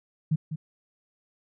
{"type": "tone with echo", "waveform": "sine", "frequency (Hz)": 156.2, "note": "D#3", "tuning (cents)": 7, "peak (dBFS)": -20, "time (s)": [0.31, 0.36], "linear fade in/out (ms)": 10, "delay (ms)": 200, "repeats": 1, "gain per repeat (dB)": -9, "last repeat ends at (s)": 0.56, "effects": []}